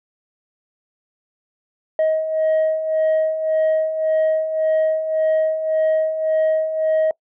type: beating tone pair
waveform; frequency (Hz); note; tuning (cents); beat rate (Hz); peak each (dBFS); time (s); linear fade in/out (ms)
sine; 630 / 631.8; D#5 / D#5; +21 / +26; 1.8; -21 / -15; 1.99-7.11; 2
effects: noise-tail reverb RT60 0.1 s tail -24 dB re dry + tanh soft clip ceiling -13 dBFS